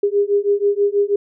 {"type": "beating tone pair", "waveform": "sine", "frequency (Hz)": [402.8, 409], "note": ["G4", "G#4"], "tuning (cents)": [47, -26], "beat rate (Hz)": 6.2, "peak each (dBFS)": -17, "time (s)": [0.03, 1.16], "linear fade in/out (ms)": 5, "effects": []}